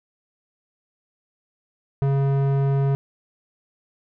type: tone with low-pass filter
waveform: square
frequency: 137.9 Hz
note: C#3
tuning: 9 cents flat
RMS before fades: -20 dBFS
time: 2.02-2.95 s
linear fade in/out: 0 ms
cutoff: 920 Hz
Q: 0.52
effects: none